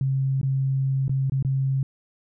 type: tone with dropouts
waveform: sine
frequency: 134.5 Hz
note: C3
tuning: 48 cents sharp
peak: -20 dBFS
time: 0.01-1.83 s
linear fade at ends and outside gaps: 2 ms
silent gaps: 0.414-0.43 / 1.081-1.094 / 1.298-1.32 / 1.426-1.448 s
effects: none